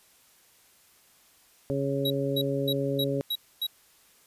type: harmonic tone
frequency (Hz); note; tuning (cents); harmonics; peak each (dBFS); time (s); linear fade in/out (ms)
138.5; C#3; -1; 1 / 2 / 3 / 4; -31 / -31 / -31 / -31; 1.7-3.21; 0
type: tone bursts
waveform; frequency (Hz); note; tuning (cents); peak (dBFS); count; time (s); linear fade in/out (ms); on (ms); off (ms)
square; 3861; B7; -40; -27; 6; 2.05-3.668; 5; 53; 260
effects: white hiss -60 dBFS RMS until 4.26 s + resampled to 32000 Hz